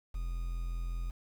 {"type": "tone with quantisation", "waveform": "triangle", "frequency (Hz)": 42.64, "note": "F1", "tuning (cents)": -41, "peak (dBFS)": -31, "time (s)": [0.14, 1.11], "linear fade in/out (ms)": 10, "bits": 9, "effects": []}